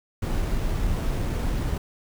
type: noise with sample-and-hold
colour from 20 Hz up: brown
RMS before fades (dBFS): -25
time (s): 0.22-1.78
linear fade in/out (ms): 5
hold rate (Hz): 8820
effects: none